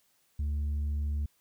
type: tone with tanh clipping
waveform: sine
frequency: 73.3 Hz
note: D2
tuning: 3 cents flat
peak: -29 dBFS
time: 0.39-1.26 s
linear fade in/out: 5 ms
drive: 3 dB
effects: white hiss -70 dBFS RMS until 1.4 s